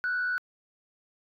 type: tone with frequency modulation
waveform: sine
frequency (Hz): 1480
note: F#6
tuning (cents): 0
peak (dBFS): -25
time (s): 0.04-0.38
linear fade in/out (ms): 0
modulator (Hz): 84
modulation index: 0.47
effects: tanh soft clip ceiling -23 dBFS